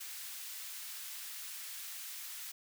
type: high-pass noise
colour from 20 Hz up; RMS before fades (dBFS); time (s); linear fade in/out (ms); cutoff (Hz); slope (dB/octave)
white; -45; 0-2.52; 10; 1500; 12
effects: none